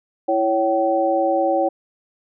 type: tone cluster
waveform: sine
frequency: 332.4 / 557 / 766 Hz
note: E4 / C#5 / G5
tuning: +15 / +8 / -40 cents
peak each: -22 / -19 / -20 dBFS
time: 0.28-1.69 s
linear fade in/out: 10 ms
effects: none